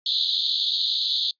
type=band-pass noise; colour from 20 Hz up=white; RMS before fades=-24 dBFS; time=0.06-1.31 s; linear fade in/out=2 ms; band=3400 to 4400 Hz; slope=96 dB/octave; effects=noise-tail reverb RT60 0.1 s tail -24 dB re dry + resampled to 11025 Hz